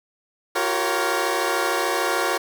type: chord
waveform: 15% pulse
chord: G half-diminished seventh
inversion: third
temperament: equal with one note detuned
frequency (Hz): 349.2 / 382.6 / 466.2 / 554.4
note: F4 / G4 / Bb4 / Db5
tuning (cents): 0 / -42 / 0 / 0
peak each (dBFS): -20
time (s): 0.55-2.38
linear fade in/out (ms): 10
effects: 8-bit